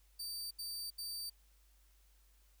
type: tone bursts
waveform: sawtooth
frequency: 4632 Hz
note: D8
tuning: 25 cents flat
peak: -38 dBFS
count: 3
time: 0.19-1.3 s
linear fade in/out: 10 ms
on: 320 ms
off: 75 ms
effects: added 50 Hz sine -65 dBFS peak until 2.6 s + white hiss -73 dBFS RMS until 2.6 s